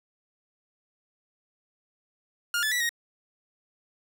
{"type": "tone with pitch steps", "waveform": "sawtooth", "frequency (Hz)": [1416, 1735, 1954, 1875], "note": ["F6", "A6", "B6", "A#6"], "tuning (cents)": [23, -25, -19, 10], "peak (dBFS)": -21, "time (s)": [2.54, 2.892], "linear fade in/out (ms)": 2, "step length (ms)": 88, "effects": []}